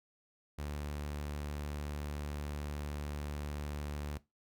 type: tone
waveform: sawtooth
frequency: 73.42 Hz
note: D2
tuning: in tune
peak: -34 dBFS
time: 0.58-4.18 s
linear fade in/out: 10 ms
effects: noise-tail reverb RT60 0.2 s tail -18 dB re dry